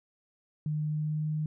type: tone with pitch glide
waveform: sine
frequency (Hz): 152.1 to 153.69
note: D#3 to D#3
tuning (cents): -39 to -21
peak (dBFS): -28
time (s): 0.66-1.46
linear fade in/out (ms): 2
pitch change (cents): +18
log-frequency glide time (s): 0.89-1.27
effects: none